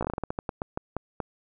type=slowing click train; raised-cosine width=1 ms; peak=-15 dBFS; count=15; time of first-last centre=0.01-1.202 s; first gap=16 ms; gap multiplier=1.23; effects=none